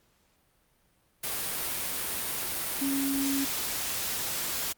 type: tone in noise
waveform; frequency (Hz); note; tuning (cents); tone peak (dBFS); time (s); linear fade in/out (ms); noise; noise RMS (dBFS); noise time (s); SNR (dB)
sine; 274.7; C#4; -16; -27; 2.81-3.45; 10; white; -32; 1.23-4.73; +2
effects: pink hiss -68 dBFS RMS until 4.77 s + Opus 48 kbps